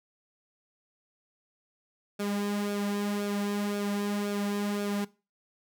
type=tone with flanger; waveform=sawtooth; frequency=204.1 Hz; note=G#3; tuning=30 cents flat; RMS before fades=-31 dBFS; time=2.19-5.05 s; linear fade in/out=10 ms; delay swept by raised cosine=1 to 3.5 ms; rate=1.9 Hz; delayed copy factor=-0.6; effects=noise-tail reverb RT60 0.3 s tail -20 dB re dry